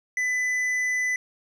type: tone with hard clipping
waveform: sine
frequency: 2000 Hz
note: B6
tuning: 21 cents sharp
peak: -24 dBFS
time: 0.17-1.16 s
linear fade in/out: 2 ms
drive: 6 dB
effects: none